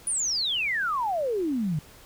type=exponential sweep; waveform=sine; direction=down; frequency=9956 to 144.1 Hz; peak=-24 dBFS; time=0.07-1.79 s; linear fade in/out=2 ms; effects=pink hiss -51 dBFS RMS until 2.05 s